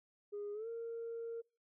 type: tone with pitch glide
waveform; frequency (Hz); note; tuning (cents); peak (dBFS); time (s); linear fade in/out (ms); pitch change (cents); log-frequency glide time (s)
sine; 411.2 to 461.6; G#4 to A#4; -17 to -17; -39; 0.32-1.42; 20; +200; 0.53-0.68
effects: noise-tail reverb RT60 0.4 s tail -26 dB re dry + tanh soft clip ceiling -37 dBFS